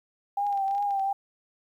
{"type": "tone with vibrato", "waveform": "sine", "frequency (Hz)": 797, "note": "G5", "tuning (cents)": 28, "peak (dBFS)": -24, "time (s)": [0.37, 1.13], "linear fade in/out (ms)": 5, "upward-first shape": "triangle", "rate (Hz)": 2.7, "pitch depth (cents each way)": 52}
{"type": "clicks", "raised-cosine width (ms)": 0.2, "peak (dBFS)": -33, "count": 10, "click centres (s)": [0.467, 0.527, 0.575, 0.681, 0.711, 0.75, 0.781, 0.826, 0.908, 0.996]}
{"effects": ["10-bit"]}